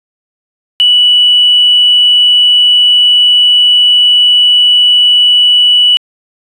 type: tone with tanh clipping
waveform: triangle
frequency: 2953 Hz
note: F#7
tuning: 4 cents flat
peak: -3 dBFS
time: 0.8-5.97 s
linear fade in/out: 0 ms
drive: 1 dB
effects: resampled to 24000 Hz